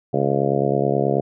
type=harmonic tone; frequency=69.3 Hz; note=C#2; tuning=in tune; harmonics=2 / 3 / 4 / 5 / 6 / 7 / 8 / 9 / 10; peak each=-24 / -26 / -29 / -26 / -23 / -26 / -27 / -27 / -26 dBFS; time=0.13-1.21 s; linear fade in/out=10 ms; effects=none